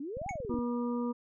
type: exponential two-way sweep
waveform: sine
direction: up then down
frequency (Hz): 261.6 to 840 to 261.6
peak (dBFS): -36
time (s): 0-0.59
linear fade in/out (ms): 5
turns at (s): 0.29
type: click train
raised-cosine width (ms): 5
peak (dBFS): -31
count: 10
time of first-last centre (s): 0.17-0.589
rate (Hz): 21.5
type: tone with exponential decay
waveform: square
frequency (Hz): 2217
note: C#7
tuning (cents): 0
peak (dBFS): -35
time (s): 0.29-0.38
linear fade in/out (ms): 1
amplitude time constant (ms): 19
type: harmonic tone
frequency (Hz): 240.7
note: B3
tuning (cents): -44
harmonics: 1 / 2 / 4 / 5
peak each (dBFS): -31 / -37 / -43 / -45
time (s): 0.49-1.13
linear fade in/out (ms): 20
effects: resampled to 16000 Hz